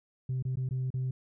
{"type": "tone with dropouts", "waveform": "sine", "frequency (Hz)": 129.1, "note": "C3", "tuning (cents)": -23, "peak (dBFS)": -27, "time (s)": [0.29, 1.11], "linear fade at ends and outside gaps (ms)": 5, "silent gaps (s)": [[0.425, 0.451], [0.557, 0.57], [0.69, 0.709], [0.904, 0.94]], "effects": ["tanh soft clip ceiling -27 dBFS"]}